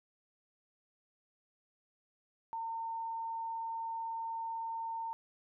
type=tone; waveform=sine; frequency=909 Hz; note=A#5; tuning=44 cents flat; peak=-36 dBFS; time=2.53-5.13 s; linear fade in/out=0 ms; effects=none